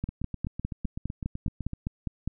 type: two click trains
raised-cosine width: 5 ms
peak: -21 / -17 dBFS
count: 14 / 12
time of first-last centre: 0.09-1.733 / 0.04-2.276 s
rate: 7.91 / 4.92 Hz
effects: none